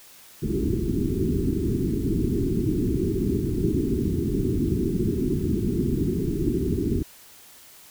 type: low-pass noise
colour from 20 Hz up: white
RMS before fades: -24 dBFS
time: 0.42-7.03 s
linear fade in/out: 10 ms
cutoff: 400 Hz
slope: 96 dB/octave
effects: white hiss -49 dBFS RMS until 7.9 s